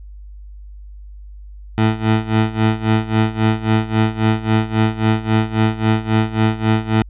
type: tone with tremolo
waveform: 20% pulse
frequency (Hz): 110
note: A2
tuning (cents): 0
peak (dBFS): -6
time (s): 1.78-7.02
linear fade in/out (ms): 0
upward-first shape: sine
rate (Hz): 3.7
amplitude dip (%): 85
effects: added 50 Hz sine -33 dBFS peak until 7.09 s + resampled to 8000 Hz